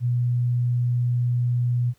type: tone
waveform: sine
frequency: 122 Hz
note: B2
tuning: 21 cents flat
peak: -19 dBFS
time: 0-1.94 s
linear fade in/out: 50 ms
effects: pink hiss -63 dBFS RMS until 1.98 s